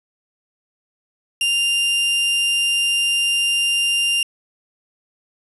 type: tone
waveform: 40% pulse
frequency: 2794 Hz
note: F7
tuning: in tune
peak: -15 dBFS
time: 1.41-4.23 s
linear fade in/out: 2 ms
effects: resampled to 32000 Hz + 8-bit